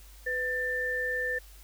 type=tone pair together; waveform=sine; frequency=500 / 1781.8 Hz; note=B4 / A6; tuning=+21 / +21 cents; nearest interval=octave + minor seventh; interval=2200 cents; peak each=-34 / -29 dBFS; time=0.26-1.39 s; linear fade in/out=10 ms; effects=added 50 Hz sine -49 dBFS peak until 1.63 s + white hiss -56 dBFS RMS until 1.63 s